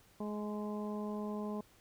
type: harmonic tone with a mistuned harmonic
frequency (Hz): 210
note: G#3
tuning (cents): +19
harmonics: 1 / 2 / 3 / 4 / 5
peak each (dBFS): -38 / -43 / -47 / -50 / -49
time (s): 0.2-1.61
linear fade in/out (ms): 5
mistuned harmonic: 5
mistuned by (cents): -23
effects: pink hiss -65 dBFS RMS until 1.8 s